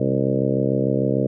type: harmonic tone with a mistuned harmonic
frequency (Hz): 66.7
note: C2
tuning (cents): +34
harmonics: 2 / 3 / 4 / 5 / 6 / 7 / 8 / 9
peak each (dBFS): -24 / -25 / -25 / -27 / -29 / -25 / -27 / -29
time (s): 0-1.27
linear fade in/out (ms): 5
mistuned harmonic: 2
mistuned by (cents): -58
effects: none

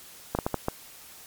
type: clicks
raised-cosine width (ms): 1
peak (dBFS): -11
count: 5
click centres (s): 0.35 / 0.388 / 0.465 / 0.543 / 0.684
effects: white hiss -48 dBFS RMS until 1.26 s + MP3 96 kbps

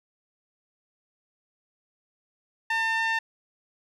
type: tone with band-pass filter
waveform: sawtooth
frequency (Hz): 901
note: A5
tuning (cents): +41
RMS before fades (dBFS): -26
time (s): 2.7-3.19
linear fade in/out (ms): 5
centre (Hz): 1900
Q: 1.9
effects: none

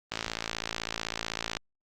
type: click train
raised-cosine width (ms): 0.2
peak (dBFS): -13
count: 82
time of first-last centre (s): 0.12-1.569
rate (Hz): 55.9
effects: Opus 32 kbps

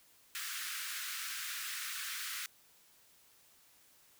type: high-pass noise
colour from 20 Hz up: pink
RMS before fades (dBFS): -41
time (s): 0.35-2.46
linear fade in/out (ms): 0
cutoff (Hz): 1300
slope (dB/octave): 48
effects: white hiss -65 dBFS RMS until 4.19 s

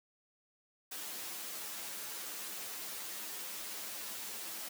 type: noise with comb filter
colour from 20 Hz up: white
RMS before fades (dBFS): -43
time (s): 0.91-4.69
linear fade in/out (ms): 10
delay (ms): 9.4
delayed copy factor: +1
effects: high-pass 200 Hz 12 dB/octave

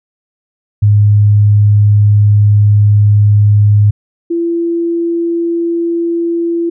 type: tone pair in turn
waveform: sine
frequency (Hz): 103.83 / 338.3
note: G#2 / E4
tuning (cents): 0 / +45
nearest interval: octave + minor sixth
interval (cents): 2045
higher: second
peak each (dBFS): -4 / -11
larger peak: first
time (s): 0.82-3.91 / 4.3-6.7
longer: first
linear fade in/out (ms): 10
effects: none

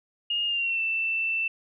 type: tone with pitch glide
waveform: sine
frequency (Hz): 2843 to 2668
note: F7 to E7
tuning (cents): +30 to +20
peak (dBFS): -24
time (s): 0.3-1.48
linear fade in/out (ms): 5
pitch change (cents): -110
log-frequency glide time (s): 0.46-0.81
effects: none

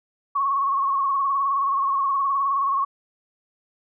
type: tone with vibrato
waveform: sine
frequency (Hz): 1100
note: C#6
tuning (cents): -14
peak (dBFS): -19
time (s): 0.35-2.85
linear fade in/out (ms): 10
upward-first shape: sine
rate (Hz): 19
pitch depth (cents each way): 54
effects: none

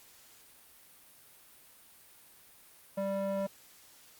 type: tone with band-pass filter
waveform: square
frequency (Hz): 196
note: G3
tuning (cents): 0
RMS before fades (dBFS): -33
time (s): 2.97-3.47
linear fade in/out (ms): 10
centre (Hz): 550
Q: 1.9
effects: white hiss -58 dBFS RMS until 4.19 s + Opus 48 kbps

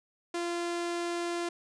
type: tone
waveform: sawtooth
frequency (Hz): 344.7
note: F4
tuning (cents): -23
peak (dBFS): -27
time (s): 0.34-1.49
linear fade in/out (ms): 5
effects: resampled to 22050 Hz

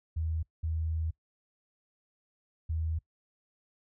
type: tone bursts at uneven times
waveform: sine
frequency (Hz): 80.3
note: E2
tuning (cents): -45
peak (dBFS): -29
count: 3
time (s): 0.16-0.43 / 0.63-1.11 / 2.69-2.99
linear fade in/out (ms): 10
effects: noise-tail reverb RT60 0.1 s tail -22 dB re dry

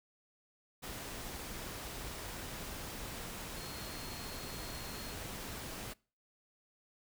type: tone in noise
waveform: sine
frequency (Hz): 4269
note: C8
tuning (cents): +34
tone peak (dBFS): -52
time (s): 3.56-5.15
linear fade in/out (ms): 20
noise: pink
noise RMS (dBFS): -44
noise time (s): 0.82-5.94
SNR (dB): -11
effects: noise-tail reverb RT60 0.4 s tail -25 dB re dry

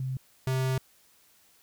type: tone pair in turn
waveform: sine / square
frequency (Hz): 130.81 / 130.81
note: C3 / C3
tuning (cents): 0 / 0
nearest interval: unison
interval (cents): 0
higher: neither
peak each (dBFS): -29 / -26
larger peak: second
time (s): 0-0.17 / 0.47-0.78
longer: second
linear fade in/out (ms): 2
effects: white hiss -62 dBFS RMS until 1.62 s

